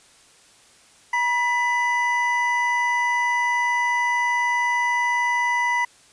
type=tone pair together; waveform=triangle; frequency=962 / 1995.3 Hz; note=B5 / B6; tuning=-46 / +17 cents; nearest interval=octave + minor second; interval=1263 cents; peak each=-20 dBFS; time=1.13-5.85 s; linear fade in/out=5 ms; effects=white hiss -53 dBFS RMS until 6.12 s + resampled to 22050 Hz